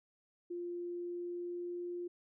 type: tone with pitch glide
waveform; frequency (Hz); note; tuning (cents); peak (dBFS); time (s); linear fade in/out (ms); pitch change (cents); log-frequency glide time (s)
sine; 349.2 to 351.2; F4 to F4; 0 to +10; -38; 0.5-2.08; 10; +10; 0.71-1.88
effects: none